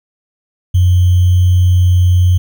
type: tone with sample-and-hold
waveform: sine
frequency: 90.1 Hz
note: F#2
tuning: 45 cents flat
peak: -6 dBFS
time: 0.74-2.38 s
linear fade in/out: 10 ms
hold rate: 3150 Hz
effects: none